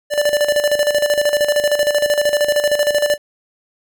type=tone with tremolo; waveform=square; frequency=587.3 Hz; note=D5; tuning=in tune; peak=-12 dBFS; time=0.1-3.18 s; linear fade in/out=50 ms; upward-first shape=square; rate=13 Hz; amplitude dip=65%; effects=none

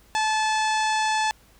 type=harmonic tone; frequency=868 Hz; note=A5; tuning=24 cents flat; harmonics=1 / 2 / 3 / 4 / 5 / 6 / 7 / 8 / 9 / 10; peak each=-22 / -28 / -32 / -34 / -36 / -38 / -39 / -40 / -41 / -42 dBFS; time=0.15-1.31 s; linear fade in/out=0 ms; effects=added 54 Hz sine -57 dBFS peak until 1.59 s + pink hiss -57 dBFS RMS until 1.59 s

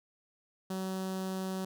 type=tone with notch filter; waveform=sawtooth; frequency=188.8 Hz; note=F#3; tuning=35 cents sharp; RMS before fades=-36 dBFS; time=0.7-1.65 s; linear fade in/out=5 ms; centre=2200 Hz; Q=1.4; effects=none

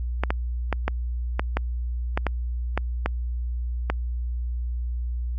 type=clicks; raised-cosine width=0.5 ms; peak=-8 dBFS; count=11; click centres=0.236 / 0.305 / 0.727 / 0.88 / 1.395 / 1.57 / 2.175 / 2.267 / 2.776 / 3.06 / 3.9 s; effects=added 60 Hz sine -25 dBFS peak until 5.38 s

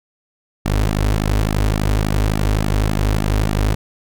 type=tone with flanger; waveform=sawtooth; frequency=51.9 Hz; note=G#1; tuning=in tune; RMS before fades=-17 dBFS; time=0.65-3.75 s; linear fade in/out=10 ms; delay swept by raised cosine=1.9 to 6 ms; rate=3.5 Hz; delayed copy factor=-0.9; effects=none

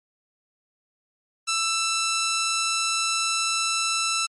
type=tone; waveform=10% pulse; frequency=1329 Hz; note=E6; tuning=14 cents sharp; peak=-14 dBFS; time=1.47-4.27 s; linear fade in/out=20 ms; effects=MP3 48 kbps

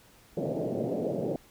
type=band-pass noise; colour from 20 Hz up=white; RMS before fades=-31 dBFS; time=0.37-1.36 s; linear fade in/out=2 ms; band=120 to 630 Hz; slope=48 dB/octave; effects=pink hiss -58 dBFS RMS until 1.5 s

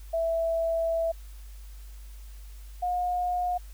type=tone pair in turn; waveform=sine; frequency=660 / 717.1 Hz; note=E5 / F5; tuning=+2 / +46 cents; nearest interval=minor second; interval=144 cents; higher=second; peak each=-24 / -25 dBFS; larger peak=first; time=0.13-1.12 / 2.82-3.58 s; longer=first; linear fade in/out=10 ms; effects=added 50 Hz sine -41 dBFS peak until 3.73 s + white hiss -57 dBFS RMS until 3.73 s

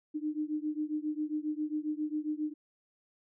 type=beating tone pair; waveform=sine; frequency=301 / 308.4 Hz; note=D4 / D#4; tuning=+43 / -15 cents; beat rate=7.4 Hz; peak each=-34 / -35 dBFS; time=0.14-2.54 s; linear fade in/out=20 ms; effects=none

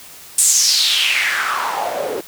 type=noise with band-pass filter sweep; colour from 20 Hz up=white; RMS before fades=-17 dBFS; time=0.38-2.21 s; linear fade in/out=5 ms; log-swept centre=8700 to 390 Hz; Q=4.5; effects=white hiss -39 dBFS RMS until 2.27 s

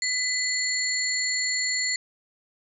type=tone cluster; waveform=sine; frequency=2009 / 4340 / 7180 Hz; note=B6 / C#8 / A8; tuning=+29 / -37 / +34 cents; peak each=-28 dBFS; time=0.02-1.96 s; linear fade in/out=2 ms; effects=none

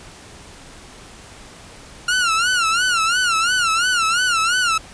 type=tone with vibrato; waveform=sawtooth; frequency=1400 Hz; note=F6; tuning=4 cents sharp; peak=-12 dBFS; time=2.08-4.78 s; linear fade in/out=5 ms; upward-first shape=sine; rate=2.9 Hz; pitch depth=130 cents each way; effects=pink hiss -41 dBFS RMS until 4.93 s + resampled to 22050 Hz

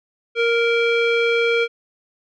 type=tone with low-pass filter; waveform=square; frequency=466.2 Hz; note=A#4; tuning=in tune; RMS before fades=-18 dBFS; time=0.35-1.68 s; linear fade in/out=50 ms; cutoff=2700 Hz; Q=4.3; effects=none

